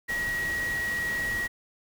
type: tone in noise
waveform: sine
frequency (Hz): 1907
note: A#6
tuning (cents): +39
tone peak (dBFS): -27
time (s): 0.08-1.48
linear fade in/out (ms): 20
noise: pink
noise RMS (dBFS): -38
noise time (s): 0.08-1.48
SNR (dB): +8
effects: none